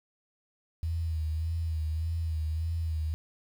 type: tone with vibrato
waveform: sine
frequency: 80.6 Hz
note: E2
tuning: 38 cents flat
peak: -28 dBFS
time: 0.83-3.14 s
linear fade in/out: 0 ms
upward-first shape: sine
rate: 1.7 Hz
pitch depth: 55 cents each way
effects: 9-bit